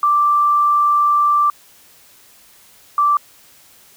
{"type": "tone pair in turn", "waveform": "sine", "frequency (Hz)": [1174.7, 1169.6], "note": ["D6", "D6"], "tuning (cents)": [0, -7], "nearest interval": "unison", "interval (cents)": 7, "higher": "first", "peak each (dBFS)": [-11, -11], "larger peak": "neither", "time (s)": [[0.03, 1.5], [2.98, 3.17]], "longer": "first", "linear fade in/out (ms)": 2, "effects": ["white hiss -48 dBFS RMS until 3.96 s"]}